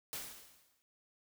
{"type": "noise with exponential decay", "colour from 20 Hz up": "white", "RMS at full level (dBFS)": -40, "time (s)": [0.13, 0.82], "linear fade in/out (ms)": 0, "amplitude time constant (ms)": 150, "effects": []}